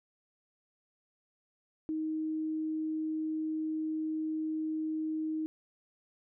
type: tone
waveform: sine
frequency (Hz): 313.7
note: D#4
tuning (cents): +14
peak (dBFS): -31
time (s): 1.89-5.46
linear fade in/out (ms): 0
effects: none